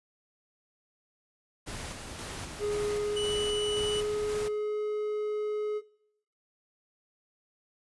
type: noise with tremolo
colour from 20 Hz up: pink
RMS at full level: -39 dBFS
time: 1.66-4.49 s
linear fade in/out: 20 ms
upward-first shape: square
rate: 1.9 Hz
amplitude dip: 30%
type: tone with pitch glide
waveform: triangle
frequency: 415.3 to 422.6 Hz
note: G#4 to G#4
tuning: 0 to +30 cents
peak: -26 dBFS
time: 2.59-5.82 s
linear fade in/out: 50 ms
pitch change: +30 cents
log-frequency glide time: 2.86-4.78 s
type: tone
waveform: 45% pulse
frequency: 2960 Hz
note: F#7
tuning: in tune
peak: -32 dBFS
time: 3.16-4.01 s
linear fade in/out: 10 ms
effects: noise-tail reverb RT60 0.7 s tail -19 dB re dry + resampled to 24000 Hz